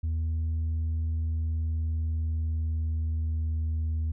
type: tone with pitch glide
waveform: sine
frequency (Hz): 80.4 to 79.48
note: E2 to D#2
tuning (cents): -43 to +37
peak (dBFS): -23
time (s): 0.03-4.12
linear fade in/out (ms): 10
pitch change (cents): -20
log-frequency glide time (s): 1.14-3.5
effects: tanh soft clip ceiling -25 dBFS